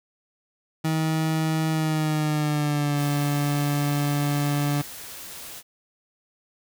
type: tone with pitch glide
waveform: 30% pulse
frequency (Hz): 158.7 to 144.69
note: D#3 to D3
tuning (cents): +35 to -25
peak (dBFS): -19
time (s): 0.84-4.82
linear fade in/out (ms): 10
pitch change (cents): -160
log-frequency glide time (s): 1.7-2.96
type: noise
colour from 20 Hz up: white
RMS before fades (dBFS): -39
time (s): 2.95-5.63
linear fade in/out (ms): 50
effects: none